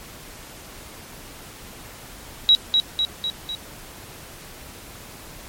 sine tone with echo, 3864 Hz, B7, 39 cents flat, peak -10 dBFS, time 2.49-2.55 s, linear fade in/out 0 ms, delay 250 ms, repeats 4, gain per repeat -4 dB, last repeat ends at 3.55 s, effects pink hiss -41 dBFS RMS until 5.48 s + MP3 64 kbps

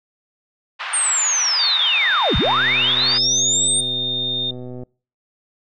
pink band-pass noise, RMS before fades -28 dBFS, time 0.79-3.19 s, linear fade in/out 20 ms, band 920 to 3400 Hz, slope 24 dB/octave
sine linear two-way sweep, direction down then up, 8870 to 31.53 to 8870 Hz, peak -16 dBFS, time 0.93-3.81 s, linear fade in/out 10 ms, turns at 2.37 s
sine tone, 3645 Hz, A#7, 40 cents flat, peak -20 dBFS, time 1.59-4.51 s, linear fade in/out 5 ms
click train, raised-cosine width 2 ms, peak -21 dBFS, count 299, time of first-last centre 2.45-4.834 s, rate 125 Hz
effects noise-tail reverb RT60 0.4 s tail -26 dB re dry

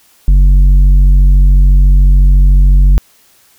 triangle tone with tanh clipping, 46.98 Hz, F#1, 27 cents sharp, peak -4 dBFS, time 0.28-2.98 s, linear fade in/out 0 ms, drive 11 dB, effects white hiss -48 dBFS RMS until 3.58 s

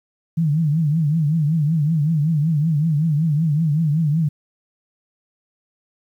sine tone with vibrato, 155 Hz, D#3, 6 cents flat, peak -15 dBFS, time 0.37-4.29 s, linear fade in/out 10 ms, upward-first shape triangle, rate 5.3 Hz, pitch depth 160 cents each way, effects 9-bit

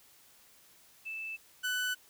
sine / 30% pulse tone pair in turn, 2637 / 1495 Hz, E7 / F#6, 0 / +17 cents, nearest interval minor seventh, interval 983 cents, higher first, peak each -37 / -28 dBFS, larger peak second, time 1.05-1.37 / 1.63-1.95 s, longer neither, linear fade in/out 20 ms, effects white hiss -61 dBFS RMS until 2.09 s

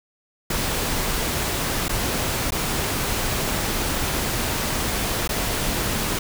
pink noise with dropouts, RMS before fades -24 dBFS, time 0.5-6.19 s, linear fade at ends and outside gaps 5 ms, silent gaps 1.883-1.892 / 2.507-2.52 / 5.277-5.291 s, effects none

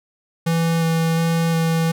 square tone with vibrato, 164.8 Hz, E3, in tune, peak -17 dBFS, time 0.46-1.92 s, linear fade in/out 10 ms, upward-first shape square, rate 1.4 Hz, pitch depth 9 cents each way, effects none

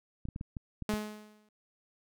clicks, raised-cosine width 5 ms, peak -26 dBFS, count 7, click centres 0.254 / 0.287 / 0.361 / 0.411 / 0.568 / 0.823 / 0.938 s
sawtooth tone with exponential decay, 212.1 Hz, G#3, 37 cents sharp, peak -24 dBFS, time 0.89-1.49 s, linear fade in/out 2 ms, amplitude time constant 130 ms
effects none

